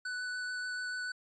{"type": "tone with vibrato", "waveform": "square", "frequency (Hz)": 1490, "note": "F#6", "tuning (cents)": 12, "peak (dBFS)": -36, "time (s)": [0.05, 1.12], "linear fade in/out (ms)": 5, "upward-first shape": "triangle", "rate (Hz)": 6.9, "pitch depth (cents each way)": 11, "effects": ["resampled to 16000 Hz"]}